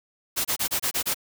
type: noise bursts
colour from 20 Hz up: white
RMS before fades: -25 dBFS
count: 7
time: 0.36-1.145 s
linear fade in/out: 20 ms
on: 89 ms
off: 27 ms
effects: none